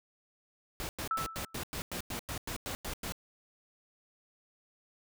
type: noise bursts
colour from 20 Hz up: pink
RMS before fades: -38 dBFS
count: 13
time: 0.8-3.122 s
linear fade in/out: 0 ms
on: 90 ms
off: 96 ms
type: tone with exponential decay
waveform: sine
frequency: 1318.5 Hz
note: E6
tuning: in tune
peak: -27 dBFS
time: 1.11-1.62 s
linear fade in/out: 1 ms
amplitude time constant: 110 ms
effects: none